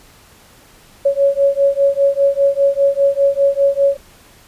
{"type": "beating tone pair", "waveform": "sine", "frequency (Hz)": [554.4, 559.4], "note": ["C#5", "C#5"], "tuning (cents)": [0, 16], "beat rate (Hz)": 5, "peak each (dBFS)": -14, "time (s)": [1.05, 3.97], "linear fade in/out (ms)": 10, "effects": ["pink hiss -46 dBFS RMS until 4.47 s", "resampled to 32000 Hz"]}